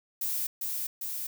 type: noise with echo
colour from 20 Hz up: violet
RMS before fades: -31 dBFS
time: 0.21-0.47 s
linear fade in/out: 5 ms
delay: 400 ms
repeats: 2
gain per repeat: -2 dB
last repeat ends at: 1.27 s
effects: none